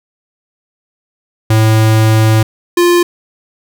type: tone pair in turn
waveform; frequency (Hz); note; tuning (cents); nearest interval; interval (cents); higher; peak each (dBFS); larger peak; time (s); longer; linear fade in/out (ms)
square; 110 / 349.2; A2 / F4; 0 / 0; octave + minor sixth; 2000; second; -7; neither; 1.5-2.43 / 2.77-3.03; first; 5
effects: none